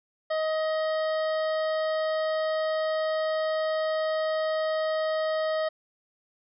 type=harmonic tone; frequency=629 Hz; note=D#5; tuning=19 cents sharp; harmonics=1 / 2 / 3 / 5 / 6 / 7 / 8; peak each=-25 / -35 / -37 / -44 / -47 / -47 / -49 dBFS; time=0.3-5.69 s; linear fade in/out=10 ms; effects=none